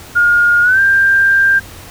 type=tone with pitch glide; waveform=sine; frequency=1423 to 1588.1 Hz; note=F6 to G6; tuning=+32 to +22 cents; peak=-7 dBFS; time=0.15-1.6 s; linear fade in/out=20 ms; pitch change=+190 cents; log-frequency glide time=0.62-0.8 s; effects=added 91 Hz sine -38 dBFS peak until 1.9 s + pink hiss -35 dBFS RMS until 1.9 s